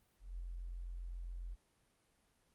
sine tone with ADSR envelope, 43.65 Hz, F1, in tune, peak -40 dBFS, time 0.19-1.56 s, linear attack 200 ms, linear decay 12 ms, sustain -2 dB, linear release 32 ms, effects pink hiss -75 dBFS RMS until 2.54 s + Opus 32 kbps

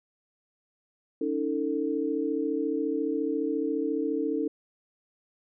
sine tone cluster, 283.2 / 317.6 / 447.5 Hz, C#4 / D#4 / A4, +37 / +36 / +29 cents, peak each -30 dBFS, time 1.21-4.48 s, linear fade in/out 5 ms, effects none

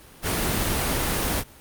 pink noise, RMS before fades -24 dBFS, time 0.22-1.44 s, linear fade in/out 50 ms, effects pink hiss -48 dBFS RMS until 1.6 s + Opus 32 kbps

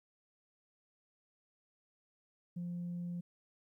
sine tone, 174.61 Hz, F3, in tune, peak -36 dBFS, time 2.56-3.21 s, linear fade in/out 10 ms, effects tanh soft clip ceiling -35 dBFS + 13-bit

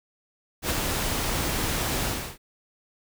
pink noise with ADSR envelope, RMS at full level -24 dBFS, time 0.62-2.38 s, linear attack 78 ms, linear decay 22 ms, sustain -3 dB, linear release 320 ms, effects none

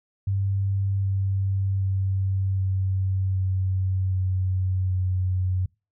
sine tone with pitch steps, 98 / 97.04 / 96.09 / 95.16 / 94.23 / 93.3 / 92.39 Hz, G2 / G2 / G2 / F#2 / F#2 / F#2 / F#2, 0 / -17 / -34 / +49 / +32 / +15 / -2 cents, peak -21 dBFS, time 0.27-5.66 s, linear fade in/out 5 ms, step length 770 ms, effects noise-tail reverb RT60 0.3 s tail -26 dB re dry

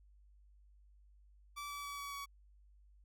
sawtooth tone with pitch steps, 1157 / 1149.7 / 1142.4 / 1135.2 / 1128 Hz, D6 / D6 / D6 / C#6 / C#6, -26 / -37 / -48 / +41 / +30 cents, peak -39 dBFS, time 1.56-2.26 s, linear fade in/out 20 ms, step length 140 ms, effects added 50 Hz sine -61 dBFS peak until 3.04 s

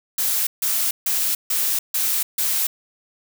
blue noise bursts, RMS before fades -21 dBFS, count 6, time 0.18-2.67 s, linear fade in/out 5 ms, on 290 ms, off 150 ms, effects none

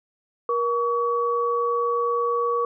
sine tone pair together, 474.9 / 1132.1 Hz, A#4 / C#6, +32 / +36 cents, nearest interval octave + minor third, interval 1504 cents, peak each -23 dBFS, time 0.49-2.65 s, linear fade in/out 2 ms, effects none

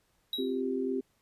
triangle tone with exponential decay, 3854 Hz, B7, 43 cents flat, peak -27 dBFS, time 0.33-0.61 s, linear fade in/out 2 ms, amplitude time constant 59 ms
sine chord, C suspended fourth, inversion none, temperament equal, 261.6 / 349.2 / 392 Hz, C4 / F4 / G4, 0 / 0 / 0 cents, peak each -32 / -38 / -32 dBFS, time 0.38-1.01 s, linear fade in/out 10 ms
effects pink hiss -72 dBFS RMS until 1.21 s + resampled to 32000 Hz

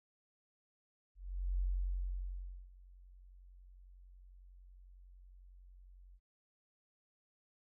sine tone with ADSR envelope, 45.48 Hz, F#1, 29 cents flat, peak -31 dBFS, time 1.15-6.2 s, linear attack 440 ms, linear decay 1100 ms, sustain -24 dB, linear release 54 ms, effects none

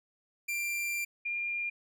45% pulse / sine tone pair in turn, 2371 / 2403 Hz, D7 / D7, +16 / +39 cents, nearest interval unison, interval 23 cents, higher second, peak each -31 / -31 dBFS, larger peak neither, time 0.48-1.05 / 1.25-1.7 s, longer first, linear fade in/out 10 ms, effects none

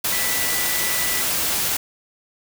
sine tone in noise, 1975.5 Hz, B6, in tune, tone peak -28 dBFS, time 0.12-1.22 s, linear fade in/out 5 ms, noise white, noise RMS -22 dBFS, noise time 0.04-1.77 s, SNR -9 dB, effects none

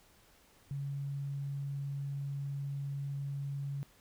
sine tone, 140 Hz, C#3, 18 cents sharp, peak -35 dBFS, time 0.71-3.83 s, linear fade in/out 0 ms, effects pink hiss -64 dBFS RMS until 4 s

